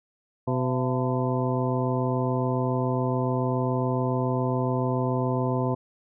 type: harmonic tone with a mistuned harmonic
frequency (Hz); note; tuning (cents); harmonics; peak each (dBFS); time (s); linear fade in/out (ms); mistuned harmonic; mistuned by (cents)
127.1; C3; -50; 1 / 2 / 3 / 4 / 5 / 7 / 8; -26 / -29 / -31 / -32 / -33 / -34 / -35; 0.47-5.75; 10; 5; +90
effects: none